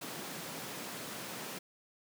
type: high-pass noise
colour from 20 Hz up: pink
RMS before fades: -43 dBFS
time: 0.01-1.59 s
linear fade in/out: 10 ms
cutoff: 150 Hz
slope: 24 dB/octave
effects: none